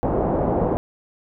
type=low-pass noise; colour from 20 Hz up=white; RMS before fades=-21 dBFS; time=0.03-0.77 s; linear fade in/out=0 ms; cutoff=730 Hz; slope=24 dB/octave; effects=none